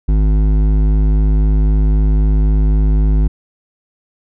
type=tone with hard clipping; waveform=triangle; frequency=51.91 Hz; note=G#1; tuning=in tune; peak=-11 dBFS; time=0.08-3.28 s; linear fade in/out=10 ms; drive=15 dB; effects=none